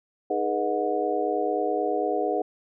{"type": "harmonic tone with a mistuned harmonic", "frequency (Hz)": 104, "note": "G#2", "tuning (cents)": 3, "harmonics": [3, 4, 5, 6, 7], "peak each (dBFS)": [-31, -28, -29, -32, -28], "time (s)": [0.3, 2.42], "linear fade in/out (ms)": 5, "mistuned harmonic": 5, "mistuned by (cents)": -120, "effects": []}